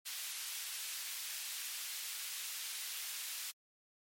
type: high-pass noise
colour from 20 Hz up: pink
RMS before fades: -43 dBFS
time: 0.05-3.52 s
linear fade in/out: 20 ms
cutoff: 2600 Hz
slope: 12 dB/octave
effects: MP3 64 kbps

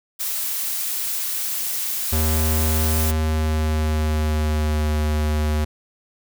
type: noise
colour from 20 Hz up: blue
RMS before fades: -25 dBFS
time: 0.19-3.12 s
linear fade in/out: 20 ms
type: tone with pitch glide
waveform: square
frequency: 78.5 to 76 Hz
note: D#2 to D#2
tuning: +16 to -40 cents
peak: -19 dBFS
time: 2.12-5.65 s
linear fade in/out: 10 ms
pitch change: -56 cents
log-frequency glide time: 3.12-4.93 s
effects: none

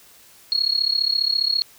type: tone with amplitude modulation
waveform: sine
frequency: 4310 Hz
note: C#8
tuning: 49 cents flat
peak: -14 dBFS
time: 0.52-1.62 s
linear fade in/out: 0 ms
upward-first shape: sine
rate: 34.8 Hz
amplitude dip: 90%
effects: white hiss -50 dBFS RMS until 1.78 s

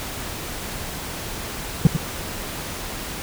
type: tone with echo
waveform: triangle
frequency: 159.2 Hz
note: D#3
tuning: 40 cents sharp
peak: -5 dBFS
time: 1.85-1.87 s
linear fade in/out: 2 ms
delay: 97 ms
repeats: 1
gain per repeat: -10 dB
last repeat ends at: 1.967 s
effects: pink hiss -31 dBFS RMS until 3.22 s

